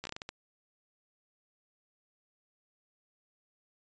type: slowing click train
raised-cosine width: 0.2 ms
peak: -22 dBFS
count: 8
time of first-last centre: 0.04-0.291 s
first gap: 13 ms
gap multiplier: 1.33
effects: resampled to 16000 Hz